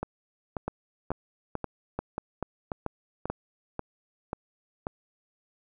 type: two click trains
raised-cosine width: 1 ms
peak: -16 / -17 dBFS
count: 7 / 10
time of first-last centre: 0.68-3.3 / 0.03-4.869 s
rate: 2.29 / 1.86 Hz
effects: none